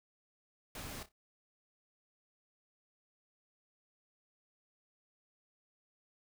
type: noise with echo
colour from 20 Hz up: pink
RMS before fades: -45 dBFS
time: 0.75-1.03 s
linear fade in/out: 2 ms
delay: 30 ms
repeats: 3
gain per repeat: -12 dB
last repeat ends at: 1.12 s
effects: none